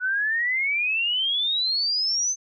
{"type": "exponential sweep", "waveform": "sine", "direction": "up", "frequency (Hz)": [1469, 6272], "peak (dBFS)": -21, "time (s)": [0, 2.36], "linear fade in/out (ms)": 50, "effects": []}